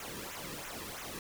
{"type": "noise with flanger", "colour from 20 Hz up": "pink", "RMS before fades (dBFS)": -43, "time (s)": [0, 1.19], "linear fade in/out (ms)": 2, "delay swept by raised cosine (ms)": [0.21, 1.41], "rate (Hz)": 3, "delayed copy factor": -0.75, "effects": []}